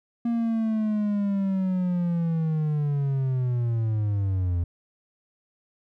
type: linear sweep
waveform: triangle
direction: down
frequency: 235.9 to 84.6 Hz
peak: -20 dBFS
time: 0.25-4.64 s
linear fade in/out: 5 ms
effects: none